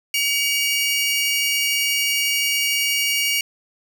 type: tone pair together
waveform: sawtooth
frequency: 2269 / 2839 Hz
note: C#7 / F7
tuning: +40 / +28 cents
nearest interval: major third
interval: 388 cents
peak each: -18 dBFS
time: 0.14-3.41 s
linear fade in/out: 2 ms
effects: 8-bit